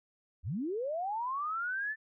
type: linear sweep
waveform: sine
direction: up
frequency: 58.3 to 1782 Hz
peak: -32 dBFS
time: 0.43-1.96 s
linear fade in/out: 50 ms
effects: none